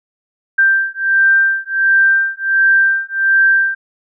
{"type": "beating tone pair", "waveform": "sine", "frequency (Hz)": [1574, 1575.4], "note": ["G6", "G6"], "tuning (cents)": [7, 8], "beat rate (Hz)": 1.4, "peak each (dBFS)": -13, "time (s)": [0.58, 3.75], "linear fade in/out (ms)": 10, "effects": []}